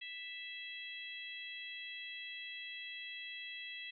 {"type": "harmonic tone", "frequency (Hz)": 659.3, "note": "E5", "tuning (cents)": 0, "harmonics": [3, 4, 5, 6], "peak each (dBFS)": [-49, -48, -48, -56], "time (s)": [0.01, 3.91], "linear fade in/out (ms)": 10, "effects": []}